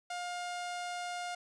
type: tone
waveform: sawtooth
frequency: 709 Hz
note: F5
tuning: 26 cents sharp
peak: -33 dBFS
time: 0.1-1.35 s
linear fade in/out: 5 ms
effects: resampled to 22050 Hz